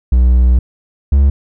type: tone pair in turn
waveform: triangle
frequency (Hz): 61.74 / 69.3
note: B1 / C#2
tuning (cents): 0 / 0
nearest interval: major second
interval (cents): 200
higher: second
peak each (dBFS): -4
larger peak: neither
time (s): 0.12-0.59 / 1.12-1.3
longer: first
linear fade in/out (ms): 5
effects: none